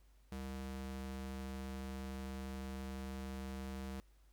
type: ring-modulated tone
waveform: square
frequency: 133.2 Hz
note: C3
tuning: 31 cents sharp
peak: -40 dBFS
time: 0.32-4 s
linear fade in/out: 0 ms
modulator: 63.1 Hz
effects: added 50 Hz sine -63 dBFS peak until 4.32 s + pink hiss -75 dBFS RMS until 4.32 s